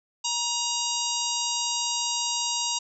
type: harmonic tone with a mistuned harmonic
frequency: 945 Hz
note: A#5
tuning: 23 cents sharp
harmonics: 1 / 3 / 4 / 5 / 6 / 7 / 8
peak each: -33 / -33 / -33 / -33 / -33 / -33 / -33 dBFS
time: 0.24-2.79 s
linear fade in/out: 10 ms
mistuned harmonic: 6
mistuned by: +35 cents
effects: none